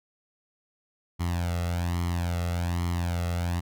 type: tone with flanger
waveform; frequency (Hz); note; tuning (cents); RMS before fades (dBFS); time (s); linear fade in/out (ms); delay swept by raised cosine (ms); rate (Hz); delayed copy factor
sawtooth; 86.8; F2; -10; -28; 1.19-3.61; 20; 0.95 to 1.52; 1.2; +0.75
effects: none